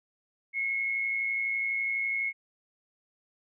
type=tone with amplitude modulation; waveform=sine; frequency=2177 Hz; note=C#7; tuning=32 cents flat; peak=-25 dBFS; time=0.53-2.33 s; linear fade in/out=50 ms; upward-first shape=sine; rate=112 Hz; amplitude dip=45%; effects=none